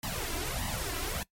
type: noise with flanger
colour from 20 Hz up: pink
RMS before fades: -34 dBFS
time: 0.03-1.23 s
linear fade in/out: 2 ms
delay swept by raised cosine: 1 to 3 ms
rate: 1.6 Hz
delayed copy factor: +0.95
effects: noise-tail reverb RT60 0.1 s tail -21 dB re dry + MP3 64 kbps